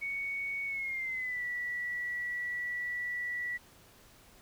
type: tone with pitch glide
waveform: sine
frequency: 2227 to 1949.9 Hz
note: C#7 to B6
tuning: +7 to -23 cents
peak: -33 dBFS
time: 0.01-3.58 s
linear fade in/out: 20 ms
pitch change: -230 cents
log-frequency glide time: 0.66-1.45 s
effects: pink hiss -59 dBFS RMS until 4.41 s